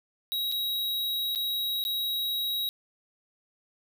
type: tone with dropouts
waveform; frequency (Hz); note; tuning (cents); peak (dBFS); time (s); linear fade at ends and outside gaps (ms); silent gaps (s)
square; 3833; A#7; +47; -28; 0.32-2.69; 0; 0.516-0.522 / 1.35-1.358 / 1.84-1.851
effects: none